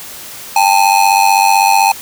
square ring-modulated tone, 843 Hz, G#5, 26 cents sharp, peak -5 dBFS, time 0.56-1.92 s, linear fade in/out 2 ms, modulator 47.9 Hz, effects white hiss -30 dBFS RMS until 2.01 s

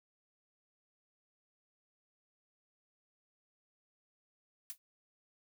blue noise with exponential decay, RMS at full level -38 dBFS, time 4.7-4.78 s, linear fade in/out 0 ms, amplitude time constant 16 ms, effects none

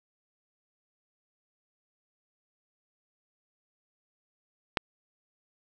click, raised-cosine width 0.3 ms, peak -8 dBFS, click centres 4.772 s, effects none

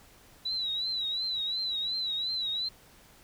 sine tone with vibrato, 3931 Hz, B7, 9 cents flat, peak -29 dBFS, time 0.45-2.69 s, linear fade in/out 10 ms, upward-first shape triangle, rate 2.8 Hz, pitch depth 100 cents each way, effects pink hiss -57 dBFS RMS until 3.23 s

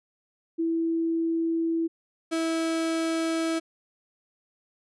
sine / 35% pulse tone pair in turn, 329.6 / 326.4 Hz, E4 / E4, 0 / -17 cents, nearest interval unison, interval 17 cents, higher first, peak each -23 dBFS, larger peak neither, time 0.58-1.88 / 2.31-3.6 s, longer first, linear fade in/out 20 ms, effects resampled to 24000 Hz

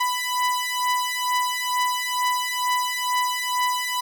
sawtooth beating tone pair, 993 / 995.2 Hz, B5 / B5, +9 / +13 cents, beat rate 2.2 Hz, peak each -21 dBFS, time 0-4.01 s, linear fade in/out 10 ms, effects none

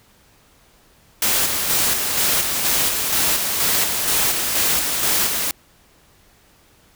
white noise with tremolo, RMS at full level -18 dBFS, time 1.22-5.51 s, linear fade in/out 2 ms, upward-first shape square, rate 2.1 Hz, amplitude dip 35%, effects pink hiss -54 dBFS RMS until 6.95 s

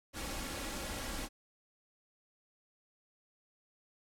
pink noise with comb filter, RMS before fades -40 dBFS, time 0.13-1.29 s, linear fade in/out 50 ms, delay 3.6 ms, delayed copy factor +0.5, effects low-pass 12000 Hz 12 dB/octave

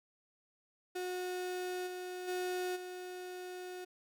35% pulse tone with level steps, 363.8 Hz, F#4, 29 cents flat, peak -35 / -39 / -33 / -41 dBFS, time 0.95-3.85 s, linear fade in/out 10 ms, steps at 1.86 / 2.27 / 2.75 s, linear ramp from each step 20 ms, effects none

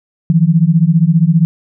sine beating tone pair, 157.5 / 172.5 Hz, D#3 / F3, +21 / -21 cents, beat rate 15 Hz, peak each -10 dBFS, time 0.3-1.45 s, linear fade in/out 0 ms, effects none

